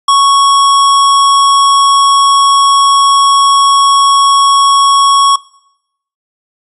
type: tone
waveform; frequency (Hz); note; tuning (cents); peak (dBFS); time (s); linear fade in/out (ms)
square; 1108.7; C#6; 0; -5; 0.08-5.36; 5
effects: noise-tail reverb RT60 0.8 s tail -22 dB re dry + resampled to 24000 Hz